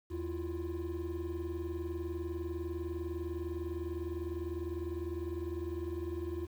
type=tone cluster; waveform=triangle; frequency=80.8 / 334 / 353.9 Hz; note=E2 / E4 / F4; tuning=-34 / +23 / +23 cents; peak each=-37 / -38 / -37 dBFS; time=0.1-6.47 s; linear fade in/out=20 ms; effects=tanh soft clip ceiling -28 dBFS + 10-bit